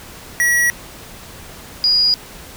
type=tone pair in turn; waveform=square / sine; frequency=1923 / 4891 Hz; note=B6 / D#8; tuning=-47 / -31 cents; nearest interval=octave + major third; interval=1616 cents; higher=second; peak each=-13 / -11 dBFS; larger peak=second; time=0.4-0.7 / 1.84-2.14 s; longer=neither; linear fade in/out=0 ms; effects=pink hiss -37 dBFS RMS until 2.56 s